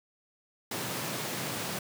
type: high-pass noise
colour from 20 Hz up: pink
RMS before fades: -35 dBFS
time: 0.71-1.79 s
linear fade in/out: 5 ms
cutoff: 110 Hz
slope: 48 dB/octave
effects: none